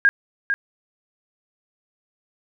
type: tone with echo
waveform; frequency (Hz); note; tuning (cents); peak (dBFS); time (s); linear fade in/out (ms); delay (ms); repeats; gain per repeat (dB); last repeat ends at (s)
sine; 1623; G#6; -40; -11; 0.05-0.09; 0; 450; 1; -7; 0.54
effects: none